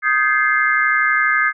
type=chord; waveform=sine; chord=Ab major seventh; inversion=second; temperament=equal with one note detuned; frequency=1244.5 / 1568 / 1700 / 2093 Hz; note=Eb6 / G6 / Ab6 / C7; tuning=0 / 0 / +40 / 0 cents; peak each=-19 dBFS; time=0.02-1.53 s; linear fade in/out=50 ms; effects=none